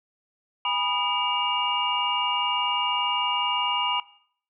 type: tone cluster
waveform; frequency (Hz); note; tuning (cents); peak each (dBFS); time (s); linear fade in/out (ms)
sine; 816 / 981 / 1230 / 2298 / 2833; G#5 / B5 / D#6 / D7 / F7; -31 / -12 / -20 / -38 / +24; -34 / -27 / -33 / -34 / -27; 0.65-4; 2
effects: noise-tail reverb RT60 0.6 s tail -18 dB re dry